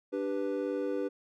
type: chord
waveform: triangle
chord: G major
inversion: second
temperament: equal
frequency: 293.7 / 392 / 493.9 Hz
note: D4 / G4 / B4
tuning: 0 / 0 / 0 cents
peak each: -33 / -33 / -32 dBFS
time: 0.12-1.09 s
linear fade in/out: 20 ms
effects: none